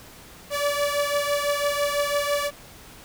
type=beating tone pair; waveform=sawtooth; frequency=575 / 581 Hz; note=D5 / D5; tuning=-37 / -19 cents; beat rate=6 Hz; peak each=-20 / -23 dBFS; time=0.5-2.51 s; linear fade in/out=50 ms; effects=pink hiss -46 dBFS RMS until 3.04 s